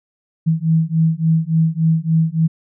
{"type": "beating tone pair", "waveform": "sine", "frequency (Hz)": [160, 163.5], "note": ["D#3", "E3"], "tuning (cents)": [49, -14], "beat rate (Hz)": 3.5, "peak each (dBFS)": -16, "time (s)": [0.46, 2.48], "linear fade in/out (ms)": 20, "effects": []}